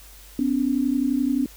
sine tone pair together, 252.4 / 284 Hz, B3 / C#4, +38 / +42 cents, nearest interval major second, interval 204 cents, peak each -22 dBFS, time 0.39-1.46 s, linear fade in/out 2 ms, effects added 50 Hz sine -46 dBFS peak until 1.56 s + white hiss -48 dBFS RMS until 1.56 s

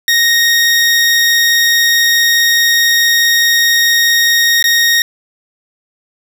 20% pulse tone with dropouts, 1864.7 Hz, A#6, in tune, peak -3 dBFS, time 0.08-5.02 s, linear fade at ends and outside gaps 1 ms, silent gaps 4.626-4.641 s, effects none

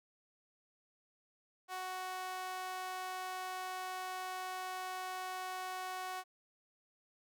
sawtooth tone with high-pass filter, 370.9 Hz, F#4, 4 cents sharp, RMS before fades -42 dBFS, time 1.68-6.24 s, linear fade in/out 50 ms, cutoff 840 Hz, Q 2.1, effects none

